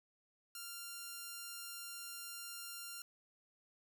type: tone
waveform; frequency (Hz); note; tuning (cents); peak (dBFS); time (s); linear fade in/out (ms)
5% pulse; 1391; F6; -7; -34; 0.55-3.02; 2
effects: 11-bit